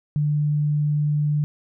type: tone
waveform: sine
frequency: 148.5 Hz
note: D3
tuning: 20 cents sharp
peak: -18 dBFS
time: 0.16-1.44 s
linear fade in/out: 0 ms
effects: none